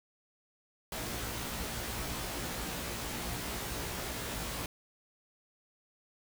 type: noise with comb filter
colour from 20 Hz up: pink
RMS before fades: -38 dBFS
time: 0.92-4.66 s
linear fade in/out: 2 ms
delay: 17 ms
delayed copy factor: +0.8
effects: none